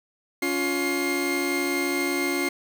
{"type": "tone cluster", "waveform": "40% pulse", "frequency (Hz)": [281.2, 353.1, 2123], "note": ["C#4", "F4", "C7"], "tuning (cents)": [25, 19, 25], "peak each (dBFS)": -27, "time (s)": [0.42, 2.49], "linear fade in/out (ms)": 5, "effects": []}